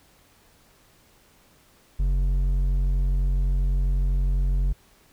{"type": "tone with hard clipping", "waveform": "sine", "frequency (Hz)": 46.09, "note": "F#1", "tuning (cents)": -6, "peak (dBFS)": -21, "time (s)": [1.99, 4.73], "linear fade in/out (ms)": 10, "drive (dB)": 6, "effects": ["pink hiss -58 dBFS RMS until 5.12 s"]}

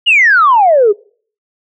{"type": "exponential sweep", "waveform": "sine", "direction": "down", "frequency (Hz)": [2960, 392], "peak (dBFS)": -4, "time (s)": [0.06, 0.93], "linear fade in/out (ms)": 20, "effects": ["noise-tail reverb RT60 0.5 s tail -26 dB re dry", "tanh soft clip ceiling 0 dBFS"]}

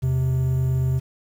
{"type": "tone pair together", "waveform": "triangle", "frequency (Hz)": [81.35, 130], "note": ["E2", "C3"], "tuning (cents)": [-22, -11], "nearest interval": "minor sixth", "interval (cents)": 811, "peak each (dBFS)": [-25, -17], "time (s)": [0.02, 1], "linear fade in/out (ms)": 20, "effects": ["8-bit"]}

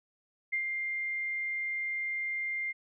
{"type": "tone with ADSR envelope", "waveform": "sine", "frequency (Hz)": 2100, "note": "C7", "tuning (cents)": 6, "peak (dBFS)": -27, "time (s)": [0.52, 2.73], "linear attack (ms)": 16, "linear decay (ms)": 88, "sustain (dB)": -4, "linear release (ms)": 25, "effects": []}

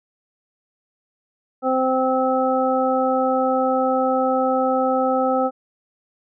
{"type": "harmonic tone", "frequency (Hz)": 260, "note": "C4", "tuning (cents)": -11, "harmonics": [1, 2, 3, 5], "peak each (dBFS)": [-23, -20, -22, -25], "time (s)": [1.62, 5.51], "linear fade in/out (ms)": 50, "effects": []}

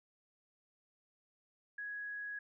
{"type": "tone", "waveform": "sine", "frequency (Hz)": 1667, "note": "G#6", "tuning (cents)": 6, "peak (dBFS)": -40, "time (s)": [1.78, 2.39], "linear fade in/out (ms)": 5, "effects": []}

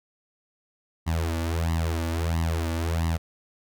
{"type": "tone with flanger", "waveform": "sawtooth", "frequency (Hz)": 82.41, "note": "E2", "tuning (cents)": 0, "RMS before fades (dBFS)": -26, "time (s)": [1.06, 3.18], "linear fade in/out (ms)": 20, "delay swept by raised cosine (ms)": [1, 3.5], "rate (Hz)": 1.5, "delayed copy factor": 0.9, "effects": []}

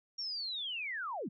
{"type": "linear sweep", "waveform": "sine", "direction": "down", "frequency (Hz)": [5620, 146.83], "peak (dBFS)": -36, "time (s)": [0.18, 1.29], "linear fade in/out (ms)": 10, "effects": []}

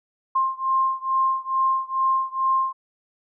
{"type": "beating tone pair", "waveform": "sine", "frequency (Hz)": [1057, 1059.3], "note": ["C6", "C6"], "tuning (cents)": [17, 21], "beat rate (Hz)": 2.3, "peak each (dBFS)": [-22, -23], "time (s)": [0.35, 2.73], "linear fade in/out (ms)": 10, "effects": []}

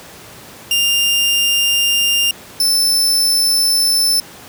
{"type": "tone pair in turn", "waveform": "sawtooth", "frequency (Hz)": [2800, 5286], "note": ["F7", "E8"], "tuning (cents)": [4, 4], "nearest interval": "major seventh", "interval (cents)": 1100, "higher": "second", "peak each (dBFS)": -9, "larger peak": "neither", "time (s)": [[0.71, 2.31], [2.6, 4.2]], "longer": "neither", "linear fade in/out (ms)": 2, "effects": ["pink hiss -37 dBFS RMS until 4.48 s", "high-pass 100 Hz 12 dB/octave"]}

